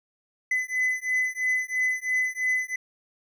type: beating tone pair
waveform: triangle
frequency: 2014 / 2017 Hz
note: B6 / B6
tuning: +33 / +36 cents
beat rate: 3 Hz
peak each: -25 dBFS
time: 0.51-2.76 s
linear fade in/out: 5 ms
effects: none